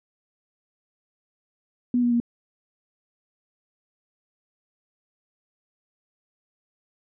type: tone with pitch steps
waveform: sine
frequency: 245.2 / 241 / 236.8 Hz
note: B3 / B3 / A#3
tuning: -12 / -42 / +27 cents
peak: -18 dBFS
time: 1.94-2.201 s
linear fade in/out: 2 ms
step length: 87 ms
effects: none